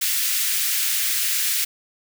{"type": "high-pass noise", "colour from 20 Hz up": "white", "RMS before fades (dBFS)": -22, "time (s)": [0.01, 1.65], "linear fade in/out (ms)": 10, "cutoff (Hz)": 1700, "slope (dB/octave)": 24, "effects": []}